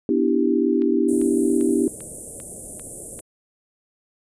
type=chord; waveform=sine; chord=E minor seventh; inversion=second; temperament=equal; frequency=246.9 / 293.7 / 329.6 / 392 Hz; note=B3 / D4 / E4 / G4; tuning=0 / 0 / 0 / 0 cents; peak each=-22 dBFS; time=0.09-1.88 s; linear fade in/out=2 ms
type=click train; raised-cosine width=0.3 ms; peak=-27 dBFS; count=7; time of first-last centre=0.82-3.192 s; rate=2.53 Hz
type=band-stop noise; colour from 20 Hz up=white; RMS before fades=-29 dBFS; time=1.08-3.21 s; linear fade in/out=10 ms; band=610 to 8500 Hz; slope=48 dB/octave
effects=resampled to 22050 Hz